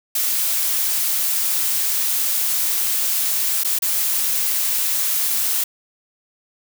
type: noise with dropouts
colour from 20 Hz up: blue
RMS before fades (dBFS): -20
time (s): 0.15-5.64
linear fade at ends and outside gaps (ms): 5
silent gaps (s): 3.636-3.646 / 3.789-3.821
effects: none